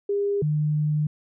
sine tone pair in turn, 404 / 150.95 Hz, G#4 / D3, -48 / +48 cents, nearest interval octave + perfect fourth, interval 1704 cents, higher first, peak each -21 / -20 dBFS, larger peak second, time 0.09-0.42 / 0.42-1.07 s, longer second, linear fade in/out 5 ms, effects none

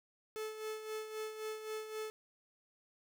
45% pulse tone with tremolo, 434 Hz, A4, 24 cents flat, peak -38 dBFS, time 0.36-2.1 s, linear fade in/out 0 ms, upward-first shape sine, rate 3.8 Hz, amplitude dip 60%, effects none

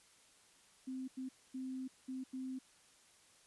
sine tone bursts at uneven times, 260 Hz, C4, 11 cents flat, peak -40 dBFS, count 5, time 0.87-1.08 / 1.17-1.29 / 1.54-1.88 / 2.08-2.24 / 2.33-2.59 s, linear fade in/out 10 ms, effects white hiss -66 dBFS RMS until 3.46 s + resampled to 24000 Hz

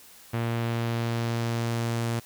sawtooth tone with low-pass filter sweep, 116.54 Hz, A#2, in tune, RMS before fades -28 dBFS, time 0.33-2.2 s, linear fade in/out 10 ms, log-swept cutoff 2700 to 11000 Hz, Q 0.98, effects white hiss -51 dBFS RMS until 2.25 s

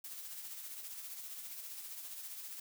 blue noise with tremolo, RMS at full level -45 dBFS, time 0.04-2.6 s, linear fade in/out 5 ms, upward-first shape sine, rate 15 Hz, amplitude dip 40%, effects none

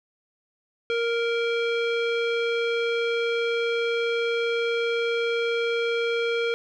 square tone with low-pass filter, 466.2 Hz, A#4, in tune, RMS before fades -25 dBFS, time 0.9-6.54 s, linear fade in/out 0 ms, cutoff 2900 Hz, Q 2.5, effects none

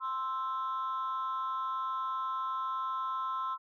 sine tone pair together, 1046.5 / 1318.5 Hz, C6 / E6, 0 / 0 cents, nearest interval major third, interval 400 cents, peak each -32 / -34 dBFS, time 0-3.58 s, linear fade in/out 50 ms, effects tanh soft clip ceiling -28 dBFS

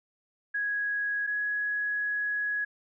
sine tone pair in turn, 1661.2 / 1674.7 Hz, G#6 / G#6, 0 / +14 cents, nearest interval unison, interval 14 cents, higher second, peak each -27 dBFS, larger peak neither, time 0.54-1.27 / 1.27-2.65 s, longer second, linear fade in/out 10 ms, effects none

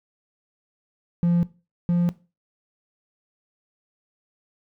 triangle tone pair in turn, 172.7 / 174.1 Hz, F3 / F3, -19 / -5 cents, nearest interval unison, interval 14 cents, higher second, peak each -14 / -15 dBFS, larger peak first, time 1.23-1.43 / 1.89-2.09 s, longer neither, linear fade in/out 0 ms, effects noise-tail reverb RT60 0.3 s tail -19 dB re dry + tanh soft clip ceiling -11 dBFS

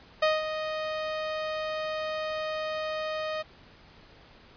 sawtooth tone with ADSR envelope, 622.3 Hz, D#5, in tune, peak -16 dBFS, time 0.22-3.43 s, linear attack 8 ms, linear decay 190 ms, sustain -10 dB, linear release 20 ms, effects pink hiss -54 dBFS RMS until 4.56 s + resampled to 11025 Hz

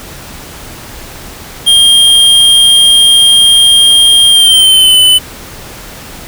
square tone with pitch glide, 3214 to 3016 Hz, G7 to F#7, +43 to +32 cents, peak -3 dBFS, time 1.66-5.19 s, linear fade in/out 20 ms, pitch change -111 cents, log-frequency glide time 4.28-4.98 s, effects pink hiss -28 dBFS RMS until 6.27 s

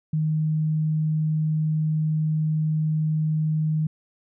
sine tone, 155.56 Hz, D#3, in tune, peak -20 dBFS, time 0.13-3.87 s, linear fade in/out 5 ms, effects none

